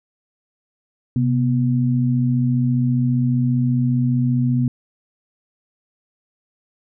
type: tone pair together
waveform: sine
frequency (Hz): 129.41 / 244.3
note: C3 / B3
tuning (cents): -19 / -19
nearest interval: major seventh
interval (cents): 1100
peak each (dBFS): -17 / -19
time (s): 1.16-4.68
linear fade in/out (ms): 2
effects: none

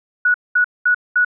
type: tone bursts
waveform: sine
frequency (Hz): 1466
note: F#6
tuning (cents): -16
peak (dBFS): -11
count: 4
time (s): 0.25-1.248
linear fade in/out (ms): 5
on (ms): 92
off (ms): 210
effects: none

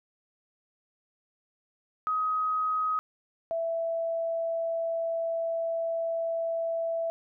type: tone pair in turn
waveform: sine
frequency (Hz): 1261 / 662.6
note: D#6 / E5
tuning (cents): +23 / +9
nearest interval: major seventh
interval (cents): 1114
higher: first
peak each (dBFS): -25 / -27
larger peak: first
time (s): 2.07-2.99 / 3.51-7.1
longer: second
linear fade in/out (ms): 0
effects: none

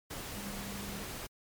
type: tone in noise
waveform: sine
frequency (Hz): 200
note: G3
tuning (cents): +35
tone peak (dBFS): -43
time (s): 0.35-1.04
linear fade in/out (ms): 10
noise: pink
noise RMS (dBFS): -42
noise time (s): 0.1-1.27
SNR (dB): -4
effects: MP3 96 kbps

